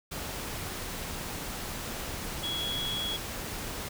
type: tone in noise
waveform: sine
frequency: 3341 Hz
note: G#7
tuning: 10 cents sharp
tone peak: -31 dBFS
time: 2.43-3.17 s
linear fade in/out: 10 ms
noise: pink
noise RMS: -37 dBFS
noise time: 0.11-3.89 s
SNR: +3 dB
effects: none